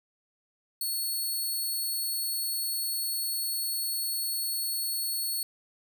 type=tone; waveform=5% pulse; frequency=4390 Hz; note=C#8; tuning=18 cents flat; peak=-22 dBFS; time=0.81-5.43 s; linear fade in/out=2 ms; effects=none